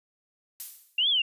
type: noise with exponential decay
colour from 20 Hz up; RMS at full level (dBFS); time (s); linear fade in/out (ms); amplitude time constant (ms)
violet; -32; 0.6-1.05; 0; 97
type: exponential two-way sweep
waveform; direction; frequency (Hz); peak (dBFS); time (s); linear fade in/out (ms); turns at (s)
sine; up then down; 2722 to 3520 to 2722; -21; 0.98-1.22; 5; 1.09
effects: resampled to 32000 Hz